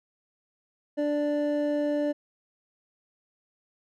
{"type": "tone pair together", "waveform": "triangle", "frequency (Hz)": [293.7, 587.4], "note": ["D4", "D5"], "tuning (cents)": [0, 0], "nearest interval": "octave", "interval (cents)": 1200, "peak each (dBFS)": -25, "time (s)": [0.97, 2.13], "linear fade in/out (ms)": 20, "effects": []}